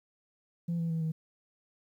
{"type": "tone with pitch steps", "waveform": "sine", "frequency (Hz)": [170, 166.41, 162.89, 159.44], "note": ["F3", "E3", "E3", "D#3"], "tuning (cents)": [-46, 17, -20, 43], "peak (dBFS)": -27, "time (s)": [0.68, 1.12], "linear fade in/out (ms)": 10, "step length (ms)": 110, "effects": ["tanh soft clip ceiling -27 dBFS", "11-bit"]}